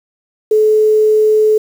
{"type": "tone with quantisation", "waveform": "sine", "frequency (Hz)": 430.4, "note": "A4", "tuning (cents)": -38, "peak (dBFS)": -7, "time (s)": [0.51, 1.58], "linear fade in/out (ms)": 5, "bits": 6, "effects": []}